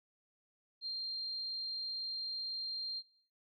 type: tone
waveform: sine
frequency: 4186 Hz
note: C8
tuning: in tune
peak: -37 dBFS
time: 0.81-3.03 s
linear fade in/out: 50 ms
effects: noise-tail reverb RT60 0.8 s tail -25 dB re dry